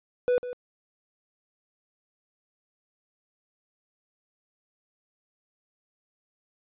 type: tone with echo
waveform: triangle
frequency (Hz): 493.9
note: B4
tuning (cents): 0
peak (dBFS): -18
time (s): 0.28-0.38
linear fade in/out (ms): 0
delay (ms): 150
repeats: 1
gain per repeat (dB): -12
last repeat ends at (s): 0.53
effects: resampled to 8000 Hz